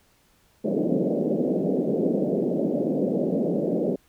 pink band-pass noise, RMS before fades -24 dBFS, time 0.64-3.96 s, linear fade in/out 10 ms, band 170 to 590 Hz, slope 48 dB/octave, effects pink hiss -62 dBFS RMS until 4.08 s

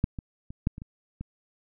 clicks, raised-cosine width 5 ms, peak -10 / -22 / -27 / -11 / -27 / -27 / -23 dBFS, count 7, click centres 0.041 / 0.188 / 0.505 / 0.671 / 0.781 / 0.819 / 1.21 s, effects none

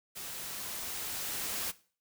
white noise with level ramp, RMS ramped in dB -42 to -35 dBFS, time 0.15-1.72 s, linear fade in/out 20 ms, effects noise-tail reverb RT60 0.4 s tail -18 dB re dry

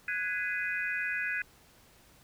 sine chord, G# minor seventh, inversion third, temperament equal with one note detuned, 1480 / 1661.2 / 2023 / 2489 Hz, F#6 / G#6 / B6 / D#7, 0 / 0 / +41 / 0 cents, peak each -36 / -34 / -38 / -36 dBFS, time 0.08-1.42 s, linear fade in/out 2 ms, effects pink hiss -60 dBFS RMS until 2.23 s

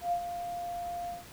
sine tone with ADSR envelope, 699 Hz, F5, 1 cent sharp, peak -25 dBFS, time 0.01-1.25 s, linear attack 110 ms, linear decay 78 ms, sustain -9 dB, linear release 160 ms, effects pink hiss -50 dBFS RMS until 1.32 s

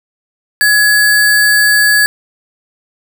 sine tone with sample-and-hold, 1687 Hz, G#6, 27 cents sharp, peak -6 dBFS, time 0.61-2.06 s, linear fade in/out 0 ms, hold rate 6300 Hz, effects none

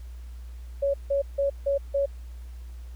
sine tone bursts, 558 Hz, C#5, 11 cents sharp, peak -21 dBFS, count 5, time 0.82-2.06 s, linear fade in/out 10 ms, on 120 ms, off 160 ms, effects added 60 Hz sine -37 dBFS peak until 2.95 s + pink hiss -59 dBFS RMS until 2.95 s

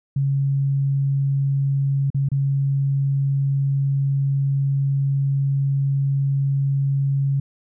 sine tone with dropouts, 138.1 Hz, C#3, 6 cents flat, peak -17 dBFS, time 0.16-7.4 s, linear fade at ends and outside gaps 5 ms, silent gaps 2.103-2.145 / 2.288-2.316 s, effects none

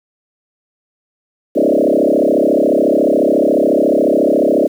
sine tone with frequency modulation, 436.1 Hz, A4, 15 cents flat, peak -9 dBFS, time 1.55-4.68 s, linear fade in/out 20 ms, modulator 34.1 Hz, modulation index 5.5, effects 7-bit

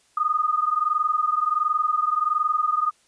sine tone pair together, 1223.1 / 1244.5 Hz, D#6 / D#6, -30 / 0 cents, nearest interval unison, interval 30 cents, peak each -22 / -23 dBFS, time 0.17-2.91 s, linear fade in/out 5 ms, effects white hiss -61 dBFS RMS until 3.07 s + resampled to 22050 Hz

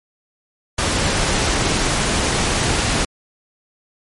pink noise, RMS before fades -18 dBFS, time 0.78-3.05 s, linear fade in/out 5 ms, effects low-pass 10000 Hz 12 dB/octave + MP3 48 kbps

